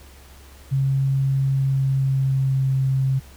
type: tone with pitch glide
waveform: sine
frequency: 135.6 to 133.5 Hz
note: C#3 to C3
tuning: -38 to +35 cents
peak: -17 dBFS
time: 0.71-3.2 s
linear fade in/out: 20 ms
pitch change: -27 cents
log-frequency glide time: 1.5-2.76 s
effects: added 68 Hz sine -44 dBFS peak until 3.36 s + pink hiss -49 dBFS RMS until 3.36 s